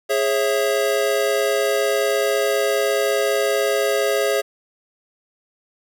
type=chord; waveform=square; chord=C# minor; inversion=second; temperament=equal with one note detuned; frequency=415.3 / 544.8 / 659.3 Hz; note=G#4 / C#5 / E5; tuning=0 / -30 / 0 cents; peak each=-22 / -22 / -24 dBFS; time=0.09-4.42 s; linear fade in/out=20 ms; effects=none